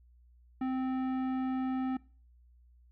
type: tone with tanh clipping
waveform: sine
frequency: 260 Hz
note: C4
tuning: 11 cents flat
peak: -32 dBFS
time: 0.61-1.97 s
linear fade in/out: 5 ms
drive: 14 dB
effects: noise-tail reverb RT60 0.4 s tail -22 dB re dry + added 60 Hz sine -58 dBFS peak until 2.91 s